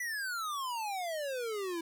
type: exponential sweep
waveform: square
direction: down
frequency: 1998 to 325.7 Hz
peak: -35 dBFS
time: 0-1.81 s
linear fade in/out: 5 ms
effects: none